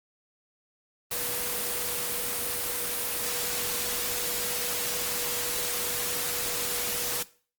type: tone in noise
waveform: sine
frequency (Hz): 484.4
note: B4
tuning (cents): -34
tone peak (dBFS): -40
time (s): 1.11-7.23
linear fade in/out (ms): 5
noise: white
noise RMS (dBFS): -30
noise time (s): 1.11-7.23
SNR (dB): -13
effects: noise-tail reverb RT60 0.4 s tail -18 dB re dry + Opus 24 kbps